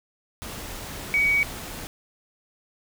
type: tone in noise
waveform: sine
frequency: 2258 Hz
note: C#7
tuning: 31 cents sharp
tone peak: -18 dBFS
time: 1.14-1.43 s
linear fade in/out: 0 ms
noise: pink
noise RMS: -36 dBFS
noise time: 0.42-1.87 s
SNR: +15 dB
effects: none